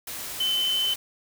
sine tone in noise, 3052 Hz, G7, 47 cents flat, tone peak -22 dBFS, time 0.4-0.94 s, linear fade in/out 5 ms, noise white, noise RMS -35 dBFS, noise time 0.07-0.96 s, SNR +10 dB, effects none

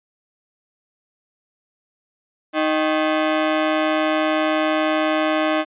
sawtooth ring-modulated tone, 466.2 Hz, A#4, in tune, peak -10 dBFS, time 2.53-5.65 s, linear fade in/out 50 ms, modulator 154 Hz, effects resampled to 8000 Hz

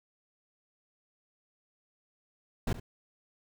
brown noise with echo, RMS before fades -29 dBFS, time 2.67-2.73 s, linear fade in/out 5 ms, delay 70 ms, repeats 1, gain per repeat -14 dB, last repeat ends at 2.8 s, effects none

